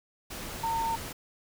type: tone in noise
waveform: sine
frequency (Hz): 911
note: A#5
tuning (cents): -40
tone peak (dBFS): -27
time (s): 0.63-0.96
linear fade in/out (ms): 10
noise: pink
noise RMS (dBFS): -39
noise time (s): 0.3-1.13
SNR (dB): +9
effects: none